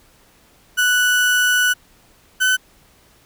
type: tone pair in turn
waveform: 35% pulse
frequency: 1481 / 1511.2 Hz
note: F#6 / F#6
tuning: +1 / +36 cents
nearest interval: unison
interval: 35 cents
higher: second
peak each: -12 dBFS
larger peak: neither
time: 0.77-1.74 / 2.4-2.57 s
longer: first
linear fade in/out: 20 ms
effects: pink hiss -53 dBFS RMS until 3.25 s